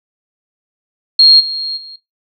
sine tone with level steps, 4250 Hz, C8, 26 cents sharp, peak -3 / -18 / -30 dBFS, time 1.19-1.96 s, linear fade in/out 5 ms, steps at 1.39 / 1.76 s, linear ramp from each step 20 ms, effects noise-tail reverb RT60 0.2 s tail -22 dB re dry

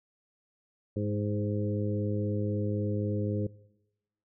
harmonic tone with a mistuned harmonic, 103.83 Hz, G#2, in tune, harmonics 1 / 2 / 3 / 4 / 5, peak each -31 / -34 / -36 / -37 / -38 dBFS, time 0.96-3.47 s, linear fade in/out 5 ms, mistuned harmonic 3, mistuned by +19 cents, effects noise-tail reverb RT60 1.0 s tail -22 dB re dry

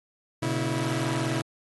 sawtooth tone cluster, 119.9 / 139.9 / 325.5 Hz, A#2 / C#3 / E4, +49 / +16 / -22 cents, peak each -26 dBFS, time 0.42-1.42 s, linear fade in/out 10 ms, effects AAC 32 kbps

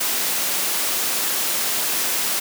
white noise, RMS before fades -22 dBFS, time 0-2.4 s, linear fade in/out 10 ms, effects high-pass 200 Hz 12 dB/octave

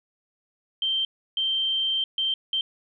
sine tone bursts at uneven times, 3136 Hz, G7, in tune, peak -22 dBFS, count 4, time 0.82-1.05 / 1.37-2.04 / 2.18-2.34 / 2.53-2.61 s, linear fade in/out 2 ms, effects none

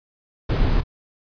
brown noise with echo, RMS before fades -18 dBFS, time 0.49-0.81 s, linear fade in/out 10 ms, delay 26 ms, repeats 1, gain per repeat -13 dB, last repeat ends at 0.836 s, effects resampled to 11025 Hz

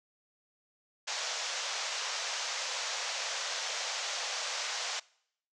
white band-pass noise, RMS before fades -36 dBFS, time 1.07-5 s, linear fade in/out 10 ms, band 490 to 6800 Hz, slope 48 dB/octave, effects noise-tail reverb RT60 0.7 s tail -24 dB re dry

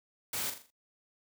white noise with echo, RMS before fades -35 dBFS, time 0.33-0.5 s, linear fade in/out 5 ms, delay 41 ms, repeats 5, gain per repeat -7 dB, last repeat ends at 0.705 s, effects noise-tail reverb RT60 0.1 s tail -21 dB re dry + high-pass 80 Hz 12 dB/octave

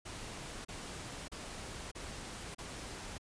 pink noise bursts, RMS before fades -45 dBFS, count 5, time 0.05-3.182 s, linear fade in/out 10 ms, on 600 ms, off 33 ms, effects resampled to 22050 Hz

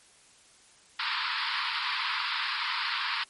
pink band-pass noise, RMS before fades -31 dBFS, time 0.99-3.24 s, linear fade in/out 5 ms, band 920 to 4900 Hz, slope 96 dB/octave, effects white hiss -58 dBFS RMS until 3.29 s + MP3 48 kbps

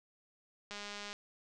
click train, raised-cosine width 0.2 ms, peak -27 dBFS, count 87, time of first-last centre 0.71-1.13 s, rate 205 Hz, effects resampled to 24000 Hz + 11-bit

